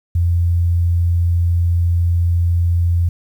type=tone; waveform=sine; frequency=86 Hz; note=F2; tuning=26 cents flat; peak=-12 dBFS; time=0.15-3.09 s; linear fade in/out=5 ms; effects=8-bit